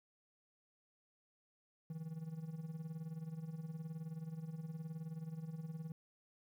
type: tone with tremolo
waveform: triangle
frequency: 160.7 Hz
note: E3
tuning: 44 cents flat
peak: -38 dBFS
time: 1.9-5.92 s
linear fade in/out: 2 ms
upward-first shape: sine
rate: 19 Hz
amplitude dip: 70%
effects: 12-bit